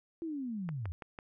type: linear sweep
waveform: sine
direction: down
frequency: 340 to 77.78 Hz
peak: -35 dBFS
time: 0.22-0.92 s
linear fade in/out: 0 ms
type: click train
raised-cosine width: 0.5 ms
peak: -28 dBFS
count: 4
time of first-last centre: 0.69-1.188 s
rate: 6.02 Hz
effects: none